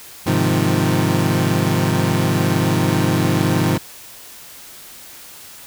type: chord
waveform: 25% pulse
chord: F minor seventh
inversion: first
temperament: equal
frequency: 103.83 / 130.81 / 155.56 / 174.61 Hz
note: Ab2 / C3 / Eb3 / F3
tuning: 0 / 0 / 0 / 0 cents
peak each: -17 dBFS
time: 0.26-3.78 s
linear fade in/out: 10 ms
effects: white hiss -39 dBFS RMS until 5.66 s